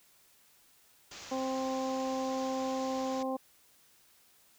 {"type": "low-pass noise", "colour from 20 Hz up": "white", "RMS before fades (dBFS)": -48, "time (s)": [1.11, 3.23], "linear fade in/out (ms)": 5, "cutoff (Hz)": 7200, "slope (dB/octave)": 96}
{"type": "harmonic tone", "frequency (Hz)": 262.6, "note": "C4", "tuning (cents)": 6, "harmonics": [1, 2, 3, 4], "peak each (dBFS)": [-35, -35, -38, -42], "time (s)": [1.31, 3.37], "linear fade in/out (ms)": 10}
{"effects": ["white hiss -64 dBFS RMS until 4.58 s"]}